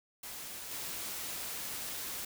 white noise with level steps, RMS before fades -44 / -40 dBFS, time 0.23-2.25 s, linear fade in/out 5 ms, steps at 0.71 s, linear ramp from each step 2 ms, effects none

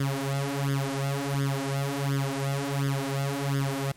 sawtooth tone with flanger, 138.4 Hz, C#3, 2 cents flat, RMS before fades -28 dBFS, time 0-3.92 s, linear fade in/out 5 ms, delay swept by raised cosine 0.59 to 5.79 ms, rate 1.4 Hz, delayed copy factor +0.9, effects pink hiss -57 dBFS RMS until 3.96 s + MP3 64 kbps

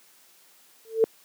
sine tone with exponential growth, 447.4 Hz, A4, 29 cents sharp, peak -12 dBFS, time 0.85-1.04 s, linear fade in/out 0 ms, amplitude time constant 40 ms, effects white hiss -57 dBFS RMS until 1.24 s + high-pass 200 Hz 12 dB/octave

